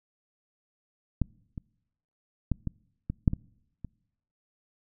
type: clicks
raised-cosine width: 5 ms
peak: -12 / -24 / -13 / -18 / -18 / -8 / -17 / -25 dBFS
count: 8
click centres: 1.217 / 1.578 / 2.517 / 2.673 / 3.1 / 3.278 / 3.334 / 3.847 s
effects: noise-tail reverb RT60 0.9 s tail -26 dB re dry